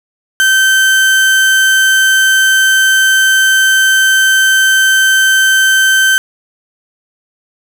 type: tone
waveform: 35% pulse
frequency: 1548 Hz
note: G6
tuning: 22 cents flat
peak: -5 dBFS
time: 0.4-6.18 s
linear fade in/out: 0 ms
effects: none